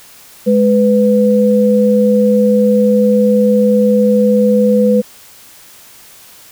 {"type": "tone pair together", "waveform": "sine", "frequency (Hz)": [209.4, 498], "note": ["G#3", "B4"], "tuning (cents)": [15, 14], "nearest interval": "octave + minor third", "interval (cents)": 1499, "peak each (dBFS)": -10, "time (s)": [0.46, 5.02], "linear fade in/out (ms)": 20, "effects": ["white hiss -40 dBFS RMS until 6.51 s"]}